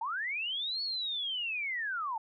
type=linear two-way sweep; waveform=sine; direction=up then down; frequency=846 to 4435 to 846 Hz; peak=-32 dBFS; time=0.01-2.18 s; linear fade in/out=5 ms; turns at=0.82 s; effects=none